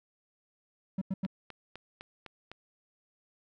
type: tone bursts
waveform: triangle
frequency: 190.8 Hz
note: G3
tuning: 47 cents flat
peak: -27 dBFS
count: 3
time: 0.98-1.265 s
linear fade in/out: 5 ms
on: 35 ms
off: 90 ms
type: click train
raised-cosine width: 0.3 ms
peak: -28 dBFS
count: 6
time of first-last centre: 1.25-2.516 s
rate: 3.95 Hz
effects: none